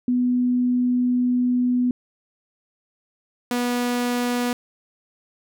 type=tone pair in turn; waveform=sine / sawtooth; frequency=247.7 / 243.9 Hz; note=B3 / B3; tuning=+5 / -21 cents; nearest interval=unison; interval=26 cents; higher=first; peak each=-17 dBFS; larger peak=neither; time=0.08-1.91 / 3.51-4.53 s; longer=first; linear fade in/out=2 ms; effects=none